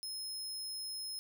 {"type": "tone", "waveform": "sawtooth", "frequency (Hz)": 5160, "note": "E8", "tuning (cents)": -38, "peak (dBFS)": -37, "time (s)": [0.03, 1.19], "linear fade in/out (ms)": 0, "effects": []}